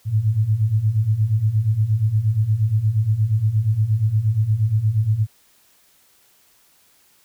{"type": "beating tone pair", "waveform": "sine", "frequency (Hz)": [103.2, 111.7], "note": ["G#2", "A2"], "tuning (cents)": [-10, 27], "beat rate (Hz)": 8.5, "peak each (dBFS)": [-21, -17], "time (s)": [0.05, 5.27], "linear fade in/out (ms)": 50, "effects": ["white hiss -57 dBFS RMS until 7.24 s"]}